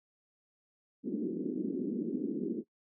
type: band-pass noise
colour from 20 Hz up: pink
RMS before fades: -35 dBFS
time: 1.03-2.64 s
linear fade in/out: 50 ms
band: 200 to 390 Hz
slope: 48 dB/octave
effects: noise-tail reverb RT60 0.1 s tail -22 dB re dry

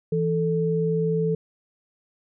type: tone pair together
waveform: sine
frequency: 164.68 / 440 Hz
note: E3 / A4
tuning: -1 / 0 cents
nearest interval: octave + perfect fourth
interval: 1701 cents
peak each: -23 dBFS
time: 0.12-1.35 s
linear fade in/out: 5 ms
effects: none

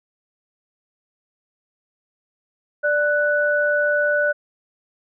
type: tone pair together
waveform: sine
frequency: 589 / 1484.2 Hz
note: D5 / F#6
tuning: +5 / +5 cents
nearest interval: octave + major third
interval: 1600 cents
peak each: -19 dBFS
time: 2.83-4.33 s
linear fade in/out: 20 ms
effects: none

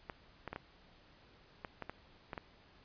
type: clicks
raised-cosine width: 0.5 ms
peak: -26 dBFS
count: 9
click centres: 0.098 / 0.477 / 0.53 / 0.561 / 1.648 / 1.823 / 1.896 / 2.332 / 2.378 s
effects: pink hiss -63 dBFS RMS until 2.84 s + resampled to 11025 Hz

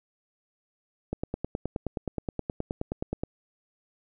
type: click train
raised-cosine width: 2 ms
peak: -16 dBFS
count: 21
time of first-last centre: 1.13-3.235 s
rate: 9.5 Hz
effects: none

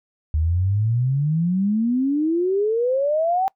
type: exponential sweep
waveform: sine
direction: up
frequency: 74.9 to 784 Hz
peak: -17 dBFS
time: 0.34-3.48 s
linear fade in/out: 0 ms
effects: noise-tail reverb RT60 0.1 s tail -24 dB re dry

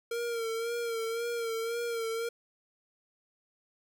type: tone with vibrato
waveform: square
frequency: 461.9 Hz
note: A#4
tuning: 16 cents flat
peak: -32 dBFS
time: 0.11-2.29 s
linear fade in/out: 5 ms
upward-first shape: sine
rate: 1.9 Hz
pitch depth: 43 cents each way
effects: none

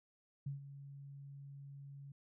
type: tone with ADSR envelope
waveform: sine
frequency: 139.8 Hz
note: C#3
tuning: 15 cents sharp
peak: -37 dBFS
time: 0.46-2.12 s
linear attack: 7 ms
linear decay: 130 ms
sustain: -12 dB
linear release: 4 ms
effects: none

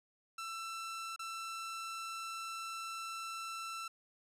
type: tone with dropouts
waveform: sawtooth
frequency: 1336 Hz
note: E6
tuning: 23 cents sharp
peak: -37 dBFS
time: 0.38-3.88 s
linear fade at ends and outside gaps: 5 ms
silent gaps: 1.162-1.192 s
effects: low-pass 11000 Hz 12 dB/octave + 13-bit

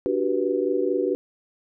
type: chord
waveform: sine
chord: G major seventh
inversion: second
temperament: just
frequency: 294 / 367.5 / 392 / 490 Hz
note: D4 / F#4 / G4 / B4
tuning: +2 / -12 / 0 / -14 cents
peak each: -28 / -25 / -26 / -26 dBFS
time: 0.06-1.15 s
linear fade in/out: 0 ms
effects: none

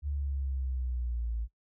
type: linear sweep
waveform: sine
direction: down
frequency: 72.8 to 55 Hz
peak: -30 dBFS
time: 0.02-1.48 s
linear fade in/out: 50 ms
effects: noise-tail reverb RT60 0.1 s tail -21 dB re dry

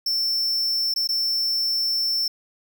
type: tone with dropouts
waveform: square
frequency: 5380 Hz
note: E8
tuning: 34 cents sharp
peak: -21 dBFS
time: 0.06-2.28 s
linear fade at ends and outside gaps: 5 ms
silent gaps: 0.94-0.96 / 1.074-1.089 s
effects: none

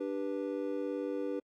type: chord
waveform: triangle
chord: G major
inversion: second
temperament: just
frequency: 294 / 392 / 490 Hz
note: D4 / G4 / B4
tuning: +2 / 0 / -14 cents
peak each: -35 / -37 / -35 dBFS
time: 0-1.4 s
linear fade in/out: 10 ms
effects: AAC 64 kbps

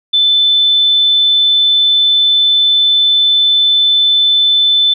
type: tone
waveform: sine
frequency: 3520 Hz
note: A7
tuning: in tune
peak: -7 dBFS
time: 0.13-4.94 s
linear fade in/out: 10 ms
effects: none

